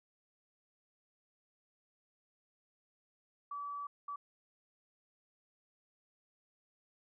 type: tone bursts at uneven times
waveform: sine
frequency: 1149 Hz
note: D6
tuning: 38 cents flat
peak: -39 dBFS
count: 2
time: 3.51-3.87 / 4.08-4.16 s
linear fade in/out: 5 ms
effects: none